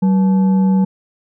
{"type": "tone with frequency modulation", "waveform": "sine", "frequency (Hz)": 190, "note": "F#3", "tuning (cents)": 46, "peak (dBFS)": -10, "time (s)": [0.02, 0.85], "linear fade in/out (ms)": 10, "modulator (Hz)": 675, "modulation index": 0.27, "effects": []}